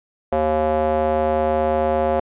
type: tone with band-pass filter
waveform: square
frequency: 77.4 Hz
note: D#2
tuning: 9 cents flat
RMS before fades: -19 dBFS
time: 0.32-2.2 s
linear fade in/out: 5 ms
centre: 620 Hz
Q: 3.2
effects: resampled to 8000 Hz